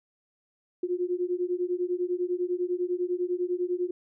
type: beating tone pair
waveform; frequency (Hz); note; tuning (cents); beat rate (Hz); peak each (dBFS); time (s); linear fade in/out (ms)
sine; 352.5 / 362.5; F4 / F#4; +16 / -35; 10; -29; 0.83-3.91; 5
effects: none